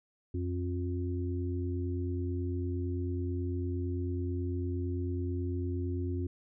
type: harmonic tone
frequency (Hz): 89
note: F2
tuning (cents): +33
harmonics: 1 / 3 / 4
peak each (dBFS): -32 / -38 / -39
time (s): 0.34-6.27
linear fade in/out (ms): 5
effects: none